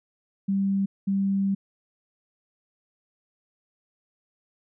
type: tone bursts at uneven times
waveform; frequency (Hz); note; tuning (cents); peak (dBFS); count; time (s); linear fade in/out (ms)
sine; 196; G3; 0; -21; 2; 0.48-0.86 / 1.07-1.55; 10
effects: none